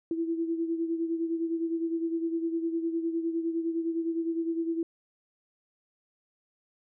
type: beating tone pair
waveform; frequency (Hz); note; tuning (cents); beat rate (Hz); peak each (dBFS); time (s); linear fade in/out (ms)
sine; 329.7 / 339.5; E4 / F4; 0 / -49; 9.8; -28 / -35; 0.11-4.83; 2
effects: none